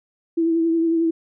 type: tone with vibrato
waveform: sine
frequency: 330 Hz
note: E4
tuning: 2 cents sharp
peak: -16 dBFS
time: 0.37-1.11 s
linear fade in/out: 10 ms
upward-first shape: triangle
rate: 11 Hz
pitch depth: 33 cents each way
effects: none